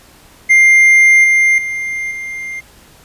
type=tone with level steps; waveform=triangle; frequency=2100 Hz; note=C7; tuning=6 cents sharp; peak=-3 / -6 / -16 / -20 dBFS; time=0.49-2.61 s; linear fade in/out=20 ms; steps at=1.24 / 1.58 / 2.11 s; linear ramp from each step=2 ms; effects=pink hiss -44 dBFS RMS until 3.04 s + resampled to 32000 Hz